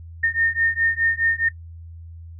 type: beating tone pair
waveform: sine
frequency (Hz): 1825 / 1829.8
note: A#6 / A#6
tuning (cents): -37 / -33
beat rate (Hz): 4.8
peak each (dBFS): -21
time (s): 0.23-1.49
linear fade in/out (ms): 10
effects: noise-tail reverb RT60 0.1 s tail -18 dB re dry + added 83 Hz sine -36 dBFS peak until 2.39 s